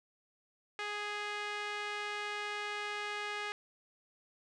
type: tone with band-pass filter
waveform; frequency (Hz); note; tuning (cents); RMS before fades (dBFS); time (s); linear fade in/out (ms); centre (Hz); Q
sawtooth; 415.3; G#4; 0; -39; 0.79-3.52; 0; 2100; 1.2
effects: resampled to 22050 Hz + 11-bit